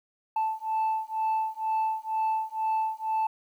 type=beating tone pair; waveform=sine; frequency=878 / 880.1 Hz; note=A5 / A5; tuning=-4 / 0 cents; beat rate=2.1 Hz; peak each=-27 dBFS; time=0.36-3.27 s; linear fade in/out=5 ms; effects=tanh soft clip ceiling -22 dBFS + 10-bit